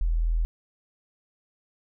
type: tone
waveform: sine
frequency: 41.2 Hz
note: E1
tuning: in tune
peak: -21 dBFS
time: 0.01-0.45 s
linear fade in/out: 0 ms
effects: none